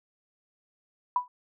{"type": "tone with exponential decay", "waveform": "sine", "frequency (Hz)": 987.8, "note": "B5", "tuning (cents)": 0, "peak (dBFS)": -18, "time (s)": [1.16, 1.28], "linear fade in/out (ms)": 2, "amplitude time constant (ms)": 26, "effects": []}